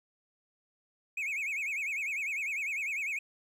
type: tone with vibrato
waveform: triangle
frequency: 2363 Hz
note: D7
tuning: 10 cents sharp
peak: -30 dBFS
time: 1.17-3.19 s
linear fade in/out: 5 ms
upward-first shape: sine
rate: 10 Hz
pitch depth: 170 cents each way
effects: none